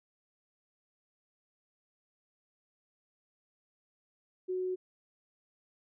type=tone; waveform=sine; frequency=368.9 Hz; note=F#4; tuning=5 cents flat; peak=-31 dBFS; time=4.48-4.76 s; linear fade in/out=20 ms; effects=none